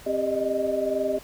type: tone cluster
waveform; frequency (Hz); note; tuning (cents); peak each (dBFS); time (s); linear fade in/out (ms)
sine; 264.5 / 397.3 / 604 / 626; C4 / G4 / D5 / D#5; +19 / +23 / +48 / +10; -32 / -28 / -29 / -26; 0.06-1.19; 10
effects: pink hiss -47 dBFS RMS until 1.23 s